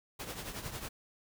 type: noise with tremolo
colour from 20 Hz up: pink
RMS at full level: -39 dBFS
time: 0.19-0.89 s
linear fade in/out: 10 ms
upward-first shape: triangle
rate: 11 Hz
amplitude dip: 70%
effects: none